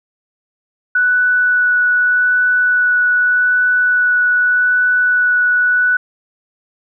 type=tone with vibrato; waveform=sine; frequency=1480 Hz; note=F#6; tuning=in tune; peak=-10 dBFS; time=0.95-5.97 s; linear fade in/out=5 ms; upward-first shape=sine; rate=0.83 Hz; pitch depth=8 cents each way; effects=none